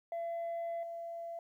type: tone with level steps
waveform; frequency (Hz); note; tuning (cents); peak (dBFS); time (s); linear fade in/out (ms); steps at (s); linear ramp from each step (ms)
sine; 676; E5; +43; -33 / -39; 0.12-1.39; 2; 0.83; 2
effects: tanh soft clip ceiling -34 dBFS + 12-bit